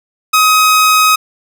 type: tone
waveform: sawtooth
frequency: 1264 Hz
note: D#6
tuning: 27 cents sharp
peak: -3 dBFS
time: 0.33-1.16 s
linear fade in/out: 10 ms
effects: none